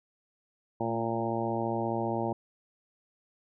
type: harmonic tone with a mistuned harmonic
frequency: 115.1 Hz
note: A#2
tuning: 22 cents flat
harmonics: 1 / 2 / 3 / 4 / 5 / 6 / 7 / 8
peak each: -37 / -35 / -34 / -39 / -36 / -38 / -36 / -38 dBFS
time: 0.8-2.33 s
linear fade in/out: 5 ms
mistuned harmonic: 2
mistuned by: -27 cents
effects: none

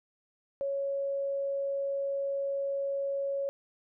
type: tone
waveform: sine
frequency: 554.4 Hz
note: C#5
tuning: in tune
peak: -29 dBFS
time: 0.61-3.49 s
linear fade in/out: 0 ms
effects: none

